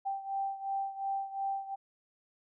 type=beating tone pair; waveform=sine; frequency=783 / 785.8 Hz; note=G5 / G5; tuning=-2 / +4 cents; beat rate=2.8 Hz; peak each=-34 / -38 dBFS; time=0.05-1.76 s; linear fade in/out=20 ms; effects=none